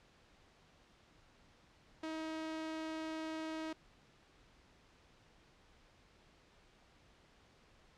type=tone with vibrato; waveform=sawtooth; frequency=317.6 Hz; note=D#4; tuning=36 cents sharp; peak=-36 dBFS; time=2.03-3.73 s; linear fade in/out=5 ms; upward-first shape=sine; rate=20 Hz; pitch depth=12 cents each way; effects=pink hiss -66 dBFS RMS until 7.97 s + low-pass 5000 Hz 12 dB/octave